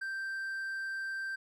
triangle tone, 1568 Hz, G6, in tune, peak -33 dBFS, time 0.01-1.36 s, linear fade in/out 10 ms, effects none

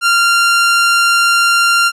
sawtooth tone, 1387 Hz, F6, 12 cents flat, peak -5 dBFS, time 0.01-1.92 s, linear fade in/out 50 ms, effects low-pass 10000 Hz 12 dB/octave

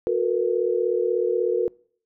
sine tone cluster, 364 / 447.9 / 484.3 Hz, F#4 / A4 / B4, -28 / +31 / -34 cents, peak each -24 dBFS, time 0.07-1.68 s, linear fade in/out 0 ms, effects noise-tail reverb RT60 0.5 s tail -24 dB re dry

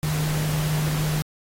sine tone in noise, 152.8 Hz, D#3, 31 cents flat, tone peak -22 dBFS, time 0.03-1.22 s, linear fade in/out 0 ms, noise pink, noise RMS -31 dBFS, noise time 0.03-1.22 s, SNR +6 dB, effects AAC 48 kbps

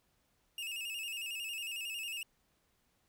45% pulse tone with vibrato, 2712 Hz, E7, 49 cents sharp, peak -38 dBFS, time 0.58-2.23 s, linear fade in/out 2 ms, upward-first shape square, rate 11 Hz, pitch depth 71 cents each way, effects pink hiss -75 dBFS RMS until 3.08 s

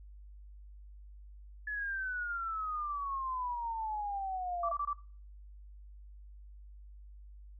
sine exponential sweep, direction down, 1717 to 670 Hz, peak -34 dBFS, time 1.67-4.72 s, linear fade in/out 5 ms
sine tone bursts, 1163 Hz, D6, 17 cents flat, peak -31 dBFS, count 4, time 4.63-4.932 s, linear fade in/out 5 ms, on 59 ms, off 22 ms
effects noise-tail reverb RT60 0.4 s tail -19 dB re dry + added 50 Hz sine -49 dBFS peak until 7.59 s

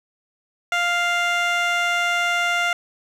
15% pulse tone with band-pass filter, 698.5 Hz, F5, in tune, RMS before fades -21 dBFS, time 0.72-2.73 s, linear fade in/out 2 ms, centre 1800 Hz, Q 0.58, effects none

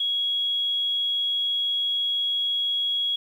sine tone, 3322 Hz, G#7, in tune, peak -22 dBFS, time 0-3.16 s, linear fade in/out 5 ms, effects 9-bit

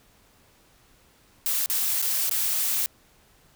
blue noise with dropouts, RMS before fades -25 dBFS, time 1.46-2.86 s, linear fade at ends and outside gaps 0 ms, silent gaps 1.66-1.699 / 2.017-2.024 / 2.295-2.312 s, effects pink hiss -59 dBFS RMS until 3.55 s

